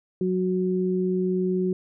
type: tone pair together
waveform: sine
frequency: 184.2 / 368.4 Hz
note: F#3 / F#4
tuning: -7 / -7 cents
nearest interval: octave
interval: 1200 cents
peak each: -24 dBFS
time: 0.21-1.73 s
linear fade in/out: 2 ms
effects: none